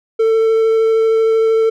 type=tone with vibrato; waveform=triangle; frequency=446.7 Hz; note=A4; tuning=26 cents sharp; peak=-8 dBFS; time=0.19-1.7 s; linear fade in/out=10 ms; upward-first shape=triangle; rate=13 Hz; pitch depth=10 cents each way; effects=none